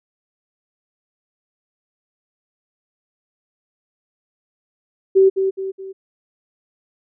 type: tone with echo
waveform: sine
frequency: 384.4 Hz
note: G4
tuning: 34 cents flat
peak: -8 dBFS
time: 5.15-5.3 s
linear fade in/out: 20 ms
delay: 210 ms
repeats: 3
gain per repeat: -7 dB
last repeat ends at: 5.93 s
effects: none